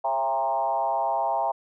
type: tone with frequency modulation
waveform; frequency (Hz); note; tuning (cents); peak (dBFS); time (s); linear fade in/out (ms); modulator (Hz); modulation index
sine; 800; G5; +35; -22; 0.04-1.52; 10; 128; 1.4
effects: none

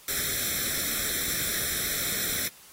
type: noise with comb filter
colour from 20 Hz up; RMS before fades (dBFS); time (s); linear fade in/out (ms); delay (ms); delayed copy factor
white; -29; 0.08-2.48; 2; 0.53; +0.95
effects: white hiss -52 dBFS RMS until 2.72 s + AAC 48 kbps

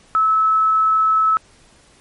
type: tone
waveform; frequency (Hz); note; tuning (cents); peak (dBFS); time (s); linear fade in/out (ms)
sine; 1300; E6; -24; -12; 0.15-1.37; 0
effects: pink hiss -51 dBFS RMS until 2 s + MP3 48 kbps

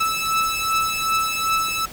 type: beating tone pair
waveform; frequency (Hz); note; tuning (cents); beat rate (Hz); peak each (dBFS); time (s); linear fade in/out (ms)
sawtooth; 1310 / 1312.6; E6 / E6; -11 / -8; 2.6; -18 / -20; 0-1.86; 10
effects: pink hiss -39 dBFS RMS until 1.92 s

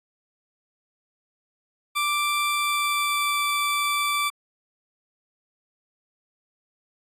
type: tone with pitch glide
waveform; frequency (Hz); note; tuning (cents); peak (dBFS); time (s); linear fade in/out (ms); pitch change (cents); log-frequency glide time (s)
20% pulse; 1174.7 to 1165.2; D6 to D6; 0 to -14; -17; 1.95-4.3; 20; -14; 2.51-3.45
effects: AAC 48 kbps

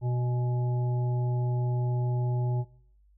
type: harmonic tone with a mistuned harmonic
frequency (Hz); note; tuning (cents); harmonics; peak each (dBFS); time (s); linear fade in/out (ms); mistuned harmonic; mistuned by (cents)
123.47; B2; 0; 1 / 3 / 5 / 7; -25 / -38 / -43 / -42; 0.01-2.65; 50; 7; -43
effects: noise-tail reverb RT60 0.6 s tail -21 dB re dry + added 50 Hz sine -58 dBFS peak until 3.17 s

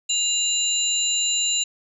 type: tone cluster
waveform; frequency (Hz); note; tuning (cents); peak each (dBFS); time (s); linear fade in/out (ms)
sine; 2806 / 3968 / 7120; F7 / B7 / A8; +8 / +7 / +20; -25 / -26 / -22; 0.09-1.64; 10
effects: none

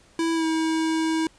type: tone with pitch glide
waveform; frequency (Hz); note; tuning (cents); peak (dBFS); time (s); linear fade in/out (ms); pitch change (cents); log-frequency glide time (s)
square; 329.6 to 321; E4 to E4; 0 to -46; -22; 0.19-1.27; 2; -46; 0.34-0.45
effects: pink hiss -56 dBFS RMS until 1.38 s + resampled to 22050 Hz

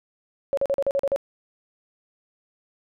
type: tone bursts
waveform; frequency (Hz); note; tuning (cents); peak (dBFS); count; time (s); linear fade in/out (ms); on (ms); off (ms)
sine; 554.4; C#5; 0; -19; 8; 0.53-1.161; 0; 43; 41
effects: none

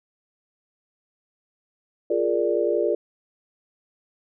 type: chord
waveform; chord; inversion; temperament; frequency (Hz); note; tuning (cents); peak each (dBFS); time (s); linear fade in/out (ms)
sine; Bb dominant seventh; second; equal; 349.2 / 415.3 / 466.2 / 587.3; F4 / Ab4 / Bb4 / D5; 0 / 0 / 0 / 0; -25; 2.1-2.95; 5
effects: none

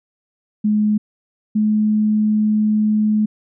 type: tone pair in turn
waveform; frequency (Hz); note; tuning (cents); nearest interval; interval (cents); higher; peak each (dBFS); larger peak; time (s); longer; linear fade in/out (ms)
sine; 211.4 / 213.4; G#3 / G#3; +31 / +47; unison; 16; second; -13; neither; 0.64-0.98 / 1.55-3.26; second; 10
effects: none

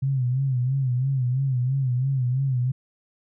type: tone with vibrato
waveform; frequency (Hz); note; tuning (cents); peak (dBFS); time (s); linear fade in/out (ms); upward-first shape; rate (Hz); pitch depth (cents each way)
sine; 130; C3; -11; -20; 0.02-2.72; 10; sine; 3; 100
effects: none

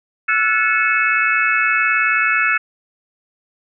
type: tone cluster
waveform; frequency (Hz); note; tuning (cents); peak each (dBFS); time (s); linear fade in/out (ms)
sine; 1341 / 1460 / 1729 / 2199 / 2596; E6 / F#6 / A6 / C#7 / E7; +29 / -24 / -31 / -14 / -27; -20; 0.28-2.58; 10
effects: none

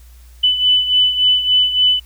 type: beating tone pair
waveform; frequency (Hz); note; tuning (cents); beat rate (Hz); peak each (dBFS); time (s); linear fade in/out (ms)
sine; 2996 / 2999.5; F#7 / F#7; +21 / +23; 3.5; -12 / -18; 0.43-2; 10
effects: added 60 Hz sine -39 dBFS peak until 2.05 s + white hiss -52 dBFS RMS until 2.05 s

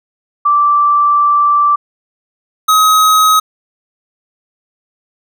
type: tone pair in turn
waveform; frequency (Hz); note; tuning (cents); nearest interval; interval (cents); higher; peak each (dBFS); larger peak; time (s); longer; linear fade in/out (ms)
sine / square; 1169 / 1267.7; D6 / D#6; -8 / +32; minor second; 140; second; -7; neither; 0.45-1.76 / 2.68-3.4; first; 10
effects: none

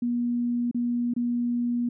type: tone with dropouts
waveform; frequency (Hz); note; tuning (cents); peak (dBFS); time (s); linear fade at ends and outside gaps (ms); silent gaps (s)
sine; 240.4; B3; -46; -23; 0.02-1.89; 5; 0.713-0.745 / 1.138-1.163
effects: none

